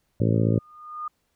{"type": "harmonic tone", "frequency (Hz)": 55.6, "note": "A1", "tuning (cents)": 19, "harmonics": [2, 3, 4, 5, 6, 7, 8, 9, 10], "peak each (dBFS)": [-21, -25, -27, -29, -31, -32, -33, -34, -35], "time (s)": [0.2, 0.59], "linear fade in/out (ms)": 5}
{"type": "tone with exponential growth", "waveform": "sine", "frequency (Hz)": 1222, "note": "D#6", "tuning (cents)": -32, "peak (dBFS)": -27, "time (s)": [0.34, 1.08], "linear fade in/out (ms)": 5, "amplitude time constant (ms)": 160}
{"effects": ["pink hiss -72 dBFS RMS until 1.35 s"]}